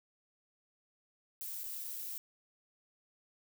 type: noise with dropouts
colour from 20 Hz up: violet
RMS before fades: -42 dBFS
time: 1.41-2.18 s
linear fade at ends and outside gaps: 0 ms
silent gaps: 1.634-1.64 / 1.842-1.846 s
effects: none